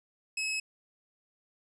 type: tone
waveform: sawtooth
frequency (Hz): 2573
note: E7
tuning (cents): -43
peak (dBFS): -27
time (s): 0.37-0.6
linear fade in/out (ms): 5
effects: resampled to 24000 Hz